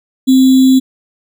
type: tone with sample-and-hold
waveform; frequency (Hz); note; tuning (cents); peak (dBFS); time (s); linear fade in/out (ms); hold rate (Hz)
sine; 261.6; C4; 0; -4; 0.27-0.8; 20; 3675
effects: none